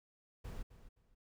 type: noise with echo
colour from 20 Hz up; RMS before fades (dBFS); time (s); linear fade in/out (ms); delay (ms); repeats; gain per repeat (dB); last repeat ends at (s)
brown; -44; 0.44-0.63; 10; 260; 2; -13; 1.15
effects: none